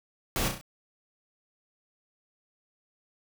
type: noise with echo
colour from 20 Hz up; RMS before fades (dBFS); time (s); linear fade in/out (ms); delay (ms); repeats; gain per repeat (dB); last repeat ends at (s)
pink; -29; 0.36-0.48; 0; 33; 4; -5; 0.612
effects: none